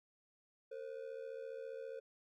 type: ring-modulated tone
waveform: triangle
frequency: 493.9 Hz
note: B4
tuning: in tune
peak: -39 dBFS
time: 0.71-2 s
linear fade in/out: 10 ms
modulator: 37.4 Hz
effects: none